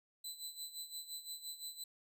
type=tone with tremolo; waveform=20% pulse; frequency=4011 Hz; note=B7; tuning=26 cents sharp; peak=-36 dBFS; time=0.24-1.84 s; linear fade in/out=5 ms; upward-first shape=sine; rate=5.8 Hz; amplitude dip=75%; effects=none